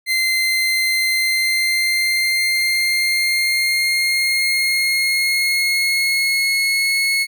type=tone with pitch glide; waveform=30% pulse; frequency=2076 to 2184 Hz; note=C7 to C#7; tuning=-14 to -26 cents; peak=-13 dBFS; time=0.06-7.27 s; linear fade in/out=50 ms; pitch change=+88 cents; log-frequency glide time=1.11-6.96 s; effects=none